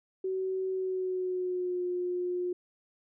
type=tone with pitch glide; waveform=sine; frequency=377.4 to 357.9 Hz; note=F#4 to F4; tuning=+34 to +42 cents; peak=-29 dBFS; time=0.24-2.53 s; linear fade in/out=5 ms; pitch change=-92 cents; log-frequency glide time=0.7-1.84 s; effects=none